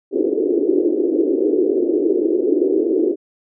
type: band-pass noise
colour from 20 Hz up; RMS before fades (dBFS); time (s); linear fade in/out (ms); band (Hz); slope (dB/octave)
white; -17; 0.11-3.16; 50; 310 to 420; 48
effects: none